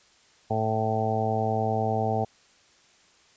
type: harmonic tone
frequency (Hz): 110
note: A2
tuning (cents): 0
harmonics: 1 / 2 / 3 / 4 / 5 / 6 / 7 / 8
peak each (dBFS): -29 / -32 / -40 / -31 / -35 / -31 / -28 / -40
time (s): 0.5-2.25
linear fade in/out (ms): 10
effects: white hiss -59 dBFS RMS until 3.36 s + resampled to 16000 Hz